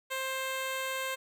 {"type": "tone", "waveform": "10% pulse", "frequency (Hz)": 527, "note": "C5", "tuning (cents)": 12, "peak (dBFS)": -24, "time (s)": [0.1, 1.16], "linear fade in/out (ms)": 20, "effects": []}